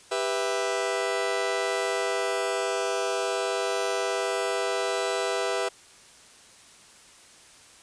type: chord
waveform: sawtooth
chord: E minor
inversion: first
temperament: just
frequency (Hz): 395.6 / 494.4 / 659.3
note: G4 / B4 / E5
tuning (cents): +16 / +2 / 0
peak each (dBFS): -26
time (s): 0.11-5.69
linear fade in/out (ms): 10
effects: white hiss -52 dBFS RMS until 7.82 s + resampled to 22050 Hz